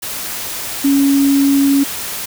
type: tone in noise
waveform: sine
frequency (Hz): 277.9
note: C#4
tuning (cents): +4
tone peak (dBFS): -9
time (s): 0.84-1.84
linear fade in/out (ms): 10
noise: white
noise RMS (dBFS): -24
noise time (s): 0.02-2.26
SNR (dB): +12
effects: none